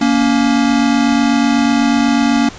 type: tone pair together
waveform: square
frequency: 233.5 / 281.6 Hz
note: A#3 / C#4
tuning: +3 / +27 cents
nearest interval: minor third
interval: 324 cents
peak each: -14 dBFS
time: 0.01-2.49 s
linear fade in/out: 5 ms
effects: pink hiss -34 dBFS RMS until 2.58 s + resampled to 16000 Hz